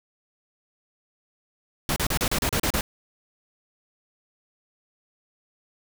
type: noise bursts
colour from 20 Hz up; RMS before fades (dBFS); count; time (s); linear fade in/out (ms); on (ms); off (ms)
pink; -24; 9; 1.89-2.81; 2; 72; 34
effects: none